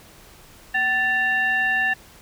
sine tone with frequency modulation, 1760 Hz, A6, in tune, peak -18 dBFS, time 0.74-1.94 s, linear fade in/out 10 ms, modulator 998 Hz, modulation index 0.66, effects pink hiss -48 dBFS RMS until 2.21 s

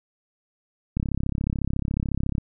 click train, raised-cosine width 5 ms, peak -13 dBFS, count 49, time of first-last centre 0.97-2.382 s, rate 34 Hz, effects none

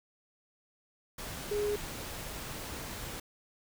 sine tone in noise, 414.6 Hz, G#4, 3 cents flat, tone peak -29 dBFS, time 1.51-1.76 s, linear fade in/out 5 ms, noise pink, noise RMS -41 dBFS, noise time 1.18-3.2 s, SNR +9 dB, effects none

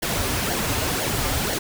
pink noise with flanger, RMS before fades -24 dBFS, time 0.02-1.59 s, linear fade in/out 10 ms, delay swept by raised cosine 0.79 to 6.29 ms, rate 2 Hz, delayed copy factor -0.65, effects none

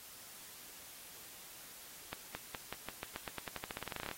accelerating click train, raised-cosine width 0.3 ms, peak -24 dBFS, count 23, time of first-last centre 2.13-4.113 s, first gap 220 ms, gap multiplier 0.9, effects white hiss -53 dBFS RMS until 4.17 s + AAC 48 kbps

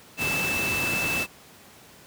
sine tone in noise, 2637 Hz, E7, in tune, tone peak -25 dBFS, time 0.17-1.27 s, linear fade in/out 50 ms, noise pink, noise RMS -29 dBFS, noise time 0.17-1.27 s, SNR +1 dB, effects pink hiss -50 dBFS RMS until 2.06 s + high-pass 100 Hz 12 dB/octave

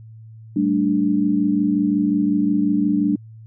sine chord, G suspended second, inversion none, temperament equal with one note detuned, 194.42 / 220 / 293.7 Hz, G3 / A3 / D4, -14 / 0 / 0 cents, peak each -21 / -22 / -18 dBFS, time 0.56-3.16 s, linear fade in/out 5 ms, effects added 111 Hz sine -38 dBFS peak until 3.46 s

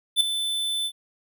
square tone with ADSR envelope, 3520 Hz, A7, in tune, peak -14 dBFS, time 0.16-0.92 s, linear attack 45 ms, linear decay 7 ms, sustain -11 dB, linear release 63 ms, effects none

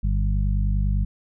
harmonic tone with a mistuned harmonic, 50.1 Hz, G1, 38 cents sharp, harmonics 1 / 2 / 3 / 4, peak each -20 / -26 / -30 / -32 dBFS, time 0.03-1.05 s, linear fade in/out 10 ms, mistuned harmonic 4, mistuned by -21 cents, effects none

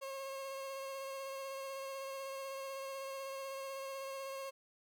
30% pulse tone with vibrato, 541 Hz, C#5, 42 cents flat, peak -39 dBFS, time 0.01-4.51 s, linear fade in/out 20 ms, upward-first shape sine, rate 16 Hz, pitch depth 18 cents each way, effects none

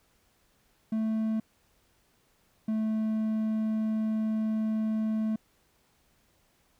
triangle tone pair in turn, 220 / 218.4 Hz, A3 / A3, 0 / -13 cents, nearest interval unison, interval 13 cents, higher first, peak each -24 dBFS, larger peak neither, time 0.92-1.4 / 2.68-5.36 s, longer second, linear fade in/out 5 ms, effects pink hiss -68 dBFS RMS until 6.79 s

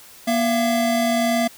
square tone pair together, 238.7 / 675.1 Hz, A#3 / E5, +41 / +41 cents, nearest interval octave + tritone, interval 1800 cents, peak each -21 dBFS, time 0.27-1.48 s, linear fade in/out 10 ms, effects white hiss -45 dBFS RMS until 1.57 s

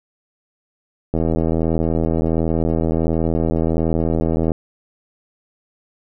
click train, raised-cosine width 2 ms, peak -6 dBFS, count 276, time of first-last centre 1.14-4.518 s, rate 81.4 Hz, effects none

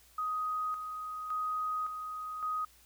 sine tone with tremolo, 1252 Hz, D#6, 10 cents sharp, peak -31 dBFS, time 0.18-2.65 s, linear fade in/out 5 ms, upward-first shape square, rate 0.89 Hz, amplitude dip 50%, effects added 60 Hz sine -66 dBFS peak until 2.85 s + white hiss -62 dBFS RMS until 2.85 s

